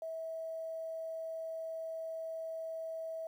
sine tone with quantisation, 649 Hz, E5, 27 cents flat, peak -38 dBFS, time 0.02-3.27 s, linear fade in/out 2 ms, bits 11, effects none

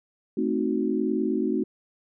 sine chord, A diminished seventh, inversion none, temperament equal, 220 / 261.6 / 311.1 / 370 Hz, A3 / C4 / Eb4 / Gb4, 0 / 0 / 0 / 0 cents, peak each -28 dBFS, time 0.37-1.64 s, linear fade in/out 5 ms, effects none

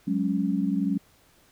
sine chord, F# suspended second, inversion none, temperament equal with one note detuned, 185 / 206.1 / 277.2 Hz, F#3 / G#3 / C#4, 0 / -13 / 0 cents, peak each -27 dBFS, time 0.07-0.98 s, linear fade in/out 10 ms, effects pink hiss -60 dBFS RMS until 1.51 s

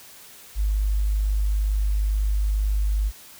sine tone, 51.1 Hz, G#1, 27 cents flat, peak -19 dBFS, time 0.55-3.12 s, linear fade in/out 50 ms, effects white hiss -46 dBFS RMS until 3.39 s

